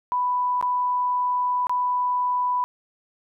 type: tone with dropouts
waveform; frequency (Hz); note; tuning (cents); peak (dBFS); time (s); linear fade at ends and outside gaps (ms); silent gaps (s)
sine; 991; B5; +6; -20; 0.12-2.64; 0; 0.612-0.626 / 1.669-1.695
effects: none